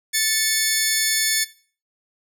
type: tone pair together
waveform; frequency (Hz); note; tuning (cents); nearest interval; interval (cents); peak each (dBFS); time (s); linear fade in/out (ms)
10% pulse; 1760 / 2205; A6 / C#7; 0 / -10; major third; 390; -12; 0.13-1.45; 20
effects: noise-tail reverb RT60 0.4 s tail -17 dB re dry